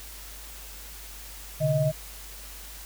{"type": "tone cluster", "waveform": "sine", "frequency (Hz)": [127.8, 146.3, 629], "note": ["C3", "D3", "D#5"], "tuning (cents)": [-40, -6, 19], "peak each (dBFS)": [-29, -24, -25], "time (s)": [1.6, 1.92], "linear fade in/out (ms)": 20, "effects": ["added 50 Hz sine -44 dBFS peak until 2.85 s", "white hiss -44 dBFS RMS until 2.85 s"]}